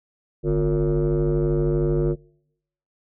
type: tone with frequency modulation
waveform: sine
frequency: 251.1 Hz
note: B3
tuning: 29 cents sharp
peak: -16 dBFS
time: 0.43-2.16 s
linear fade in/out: 50 ms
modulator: 103 Hz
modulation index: 2.1
effects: noise-tail reverb RT60 0.8 s tail -26 dB re dry + tanh soft clip ceiling -16 dBFS